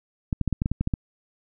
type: clicks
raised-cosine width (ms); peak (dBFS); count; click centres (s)
5; -11; 10; 0.328 / 0.413 / 0.477 / 0.527 / 0.619 / 0.659 / 0.716 / 0.81 / 0.874 / 0.938
effects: none